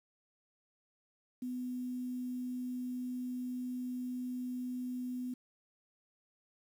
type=tone with quantisation; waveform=sine; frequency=250.1 Hz; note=B3; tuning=22 cents sharp; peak=-36 dBFS; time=1.42-5.34 s; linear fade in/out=5 ms; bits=10; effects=none